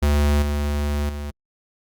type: tone with level steps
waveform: square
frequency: 73 Hz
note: D2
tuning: 10 cents flat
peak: -16 / -21 / -28 dBFS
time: 0.02-1.31 s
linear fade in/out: 10 ms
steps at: 0.42 / 1.09 s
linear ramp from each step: 5 ms
effects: Opus 48 kbps